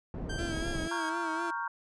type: low-pass noise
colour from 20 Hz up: pink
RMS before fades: -36 dBFS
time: 0.14-0.88 s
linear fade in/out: 2 ms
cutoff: 530 Hz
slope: 12 dB/octave
type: tone with pitch glide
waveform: sawtooth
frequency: 1568 to 1630.8 Hz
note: G6 to G#6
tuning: 0 to -32 cents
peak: -35 dBFS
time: 0.29-1.1 s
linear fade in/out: 10 ms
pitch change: +68 cents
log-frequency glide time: 0.5-0.56 s
type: tone with vibrato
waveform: 35% pulse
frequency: 331 Hz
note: E4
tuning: 7 cents sharp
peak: -34 dBFS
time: 0.38-1.51 s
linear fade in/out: 10 ms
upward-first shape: sine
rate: 4 Hz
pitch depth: 62 cents each way
type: chord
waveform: sine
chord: G half-diminished seventh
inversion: first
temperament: equal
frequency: 932.3 / 1108.7 / 1396.9 / 1568 Hz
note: Bb5 / Db6 / F6 / G6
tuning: 0 / 0 / 0 / 0 cents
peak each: -35 / -38 / -39 / -39 dBFS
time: 0.91-1.68 s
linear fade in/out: 5 ms
effects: resampled to 22050 Hz